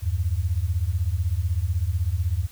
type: beating tone pair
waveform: sine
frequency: 79.3 / 95.3 Hz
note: D#2 / G2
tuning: +33 / -48 cents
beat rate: 16 Hz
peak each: -24 dBFS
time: 0.02-2.47 s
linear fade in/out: 20 ms
effects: added 50 Hz sine -51 dBFS peak until 2.51 s + white hiss -50 dBFS RMS until 2.51 s